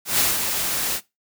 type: noise with ADSR envelope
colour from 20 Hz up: white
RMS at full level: -18 dBFS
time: 0.05-1.01 s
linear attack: 140 ms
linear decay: 180 ms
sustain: -6 dB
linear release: 65 ms
effects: noise-tail reverb RT60 0.2 s tail -19 dB re dry